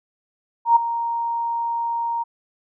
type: tone with ADSR envelope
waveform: sine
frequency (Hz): 932.3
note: A#5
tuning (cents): 0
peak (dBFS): -8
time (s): 0.65-2.24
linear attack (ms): 110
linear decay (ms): 11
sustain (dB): -13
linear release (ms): 19
effects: none